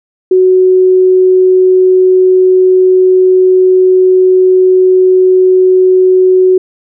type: tone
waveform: sine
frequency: 371.1 Hz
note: F#4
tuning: 5 cents sharp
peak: -3 dBFS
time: 0.31-6.58 s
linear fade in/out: 5 ms
effects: none